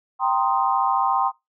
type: chord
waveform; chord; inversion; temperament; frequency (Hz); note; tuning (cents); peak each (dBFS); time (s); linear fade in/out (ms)
sine; C minor seventh; second; equal; 784 / 932.3 / 1046.5 / 1244.5; G5 / Bb5 / C6 / Eb6; 0 / 0 / 0 / 0; -22 / -25 / -22 / -27; 0.19-1.32; 50
effects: noise-tail reverb RT60 0.2 s tail -22 dB re dry